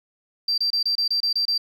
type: tone bursts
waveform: sine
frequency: 4699 Hz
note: D8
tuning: in tune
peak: -18 dBFS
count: 9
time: 0.48-1.579 s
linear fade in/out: 5 ms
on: 99 ms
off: 26 ms
effects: tanh soft clip ceiling -15 dBFS + 10-bit

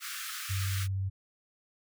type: high-pass noise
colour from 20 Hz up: pink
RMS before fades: -39 dBFS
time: 0-0.88 s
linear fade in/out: 50 ms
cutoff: 1200 Hz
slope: 96 dB/octave
type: tone with vibrato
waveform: sine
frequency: 96.2 Hz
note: G2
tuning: 32 cents flat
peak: -29 dBFS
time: 0.49-1.1 s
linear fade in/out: 20 ms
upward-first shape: square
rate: 17 Hz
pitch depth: 12 cents each way
effects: none

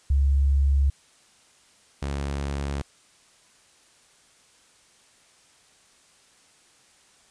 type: tone pair in turn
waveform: sine / sawtooth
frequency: 69.3 / 70.15 Hz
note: C#2 / C#2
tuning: 0 / +21 cents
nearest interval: unison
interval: 21 cents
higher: second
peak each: -17 / -23 dBFS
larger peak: first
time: 0.1-0.9 / 2.02-2.82 s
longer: neither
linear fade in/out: 5 ms
effects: white hiss -58 dBFS RMS until 7.3 s + resampled to 22050 Hz

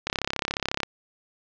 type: click train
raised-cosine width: 0.2 ms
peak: -7 dBFS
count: 27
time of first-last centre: 0.07-0.832 s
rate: 34.1 Hz
effects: low-pass 5000 Hz 12 dB/octave + 8-bit

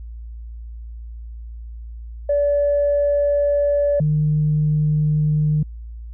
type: tone pair in turn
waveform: sine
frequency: 576 / 151.9 Hz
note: D5 / D#3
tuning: -34 / -41 cents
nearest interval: octave + major seventh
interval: 2307 cents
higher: first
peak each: -14 dBFS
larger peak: neither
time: 2.29-4 / 4-5.63 s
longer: first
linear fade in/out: 5 ms
effects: tanh soft clip ceiling -10 dBFS + added 57 Hz sine -31 dBFS peak until 6.13 s

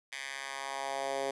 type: tone with high-pass filter sweep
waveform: 10% pulse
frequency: 136.6 Hz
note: C#3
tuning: 25 cents flat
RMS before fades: -37 dBFS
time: 0.12-1.31 s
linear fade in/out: 5 ms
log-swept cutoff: 2100 to 450 Hz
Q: 1.8
effects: resampled to 24000 Hz + 10-bit

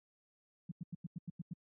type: tone bursts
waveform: sine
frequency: 170.6 Hz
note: F3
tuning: 40 cents flat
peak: -38 dBFS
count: 8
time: 0.69-1.534 s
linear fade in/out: 5 ms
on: 25 ms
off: 92 ms
effects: high-pass 100 Hz 12 dB/octave

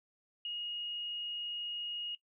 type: tone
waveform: sine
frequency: 2873 Hz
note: F7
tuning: 48 cents sharp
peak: -36 dBFS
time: 0.45-2.15 s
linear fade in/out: 2 ms
effects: noise-tail reverb RT60 0.1 s tail -19 dB re dry

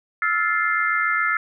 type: chord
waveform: sine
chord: F major seventh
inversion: third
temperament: just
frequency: 1309.6 / 1396.9 / 1746.1 / 2095 Hz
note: E6 / F6 / A6 / C7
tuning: -12 / 0 / -14 / +2 cents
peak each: -24 dBFS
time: 0.22-1.37 s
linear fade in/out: 2 ms
effects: none

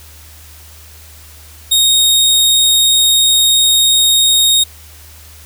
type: tone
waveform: sawtooth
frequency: 3729 Hz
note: A#7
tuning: in tune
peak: -5 dBFS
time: 1.71-4.64 s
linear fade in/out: 10 ms
effects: added 77 Hz sine -38 dBFS peak until 5.45 s + white hiss -40 dBFS RMS until 5.45 s

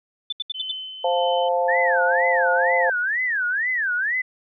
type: tone bursts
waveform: sine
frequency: 3520 Hz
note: A7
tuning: in tune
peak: -23 dBFS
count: 5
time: 0.3-0.717 s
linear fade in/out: 5 ms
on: 25 ms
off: 73 ms
type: tone with tremolo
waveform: sine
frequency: 3052 Hz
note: G7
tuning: 47 cents flat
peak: -28 dBFS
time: 0.54-1.49 s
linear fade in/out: 10 ms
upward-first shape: sine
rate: 1.7 Hz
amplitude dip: 50%
type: chord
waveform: sine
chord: F major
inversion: second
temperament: equal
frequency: 523.3 / 698.5 / 880 Hz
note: C5 / F5 / A5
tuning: 0 / 0 / 0 cents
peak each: -21 / -23 / -24 dBFS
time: 1.04-2.9 s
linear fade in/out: 5 ms
type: tone with vibrato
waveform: sine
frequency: 1711 Hz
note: A6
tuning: 49 cents flat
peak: -20 dBFS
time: 1.68-4.22 s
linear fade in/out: 10 ms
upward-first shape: sine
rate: 2.1 Hz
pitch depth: 300 cents each way
effects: none

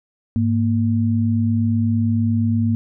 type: tone pair together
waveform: sine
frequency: 103.3 / 231.9 Hz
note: G#2 / A#3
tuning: -9 / -9 cents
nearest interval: octave + major second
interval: 1400 cents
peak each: -18 dBFS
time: 0.36-2.75 s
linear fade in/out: 0 ms
effects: none

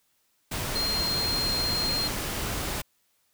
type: tone in noise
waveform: sine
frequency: 4200 Hz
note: C8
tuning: 6 cents sharp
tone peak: -26 dBFS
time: 0.75-2.08 s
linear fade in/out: 10 ms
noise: pink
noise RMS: -31 dBFS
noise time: 0.51-2.82 s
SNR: +2 dB
effects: white hiss -70 dBFS RMS until 3.33 s

